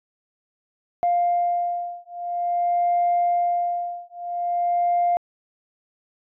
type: beating tone pair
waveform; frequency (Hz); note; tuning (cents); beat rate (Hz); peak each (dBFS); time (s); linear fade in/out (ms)
sine; 700 / 700.49; F5 / F5; +4 / +5; 0.49; -22; 1.03-5.17; 0
effects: tanh soft clip ceiling -13 dBFS